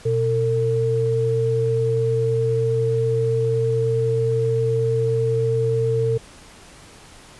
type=tone pair together; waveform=sine; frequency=121.25 / 451.6 Hz; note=B2 / A4; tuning=-31 / +45 cents; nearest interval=octave + major seventh; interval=2276 cents; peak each=-21 / -19 dBFS; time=0.05-6.18 s; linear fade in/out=10 ms; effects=pink hiss -45 dBFS RMS until 7.39 s + resampled to 24000 Hz